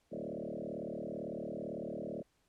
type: tone with frequency modulation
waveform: sine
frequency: 392 Hz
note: G4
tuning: in tune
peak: -38 dBFS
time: 0.11-2.23 s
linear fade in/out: 20 ms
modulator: 37.9 Hz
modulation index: 6
effects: pink hiss -75 dBFS RMS until 2.48 s + low-pass 11000 Hz 12 dB/octave